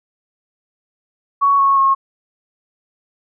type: tone with pitch steps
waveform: sine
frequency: 1117 / 1101 / 1085.2 Hz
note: C#6 / C#6 / C#6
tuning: +13 / -12 / -37 cents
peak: -10 dBFS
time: 1.41-1.95 s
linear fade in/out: 20 ms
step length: 180 ms
effects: none